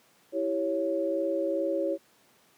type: chord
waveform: sine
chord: C# diminished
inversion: first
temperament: equal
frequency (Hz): 329.6 / 392 / 554.4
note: E4 / G4 / C#5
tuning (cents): 0 / 0 / 0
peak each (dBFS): -30 / -33 / -28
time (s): 0.32-1.98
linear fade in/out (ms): 50
effects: pink hiss -62 dBFS RMS until 2.57 s + high-pass 200 Hz 12 dB/octave